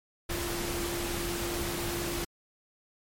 sine tone in noise, 345.5 Hz, F4, 19 cents flat, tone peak -35 dBFS, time 0.29-2.25 s, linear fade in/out 10 ms, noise pink, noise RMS -34 dBFS, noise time 0.29-2.25 s, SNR -4 dB, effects MP3 64 kbps

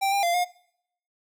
square tone with pitch steps, 783 / 799 / 691 / 713 Hz, G5 / G5 / F5 / F5, -2 / +33 / -19 / +36 cents, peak -22 dBFS, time 0.01-0.45 s, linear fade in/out 20 ms, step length 110 ms, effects noise-tail reverb RT60 0.7 s tail -22 dB re dry

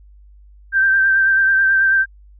sine tone with vibrato, 1568 Hz, G6, in tune, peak -11 dBFS, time 0.72-2.06 s, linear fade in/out 50 ms, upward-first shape triangle, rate 9.2 Hz, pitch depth 32 cents each way, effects added 50 Hz sine -42 dBFS peak until 2.39 s

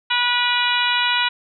harmonic tone, 486.8 Hz, B4, 25 cents flat, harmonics 2 / 3 / 4 / 5 / 6 / 7 / 8, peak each -23 / -23 / -27 / -24 / -23 / -27 / -25 dBFS, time 0.1-1.29 s, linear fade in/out 10 ms, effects none

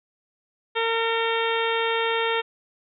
harmonic tone with a mistuned harmonic, 456.4 Hz, A#4, 37 cents flat, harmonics 1 / 2 / 3 / 4 / 5 / 6 / 7 / 8, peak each -25 / -28 / -30 / -31 / -32 / -33 / -33 / -34 dBFS, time 0.75-2.42 s, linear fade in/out 20 ms, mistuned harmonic 5, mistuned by -17 cents, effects none

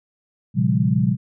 sine tone cluster, 118.2 / 136.4 / 174.4 / 200.2 Hz, A#2 / C#3 / F3 / G3, +24 / -28 / -2 / +37 cents, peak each -21 dBFS, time 0.54-1.17 s, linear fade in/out 50 ms, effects none

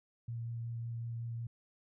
sine tone with vibrato, 116.54 Hz, A#2, in tune, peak -37 dBFS, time 0.28-1.47 s, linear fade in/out 5 ms, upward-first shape sine, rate 5.4 Hz, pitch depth 10 cents each way, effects none

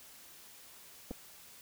clicks, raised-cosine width 2 ms, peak -28 dBFS, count 2, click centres 1.109 / 1.113 s, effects white hiss -55 dBFS RMS until 1.61 s

